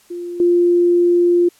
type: tone with level steps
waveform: sine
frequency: 349.2 Hz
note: F4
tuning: in tune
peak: -24 / -10 dBFS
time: 0.1-1.49 s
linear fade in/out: 10 ms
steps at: 0.4 s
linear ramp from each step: 2 ms
effects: white hiss -52 dBFS RMS until 1.59 s + low-pass 12000 Hz 12 dB/octave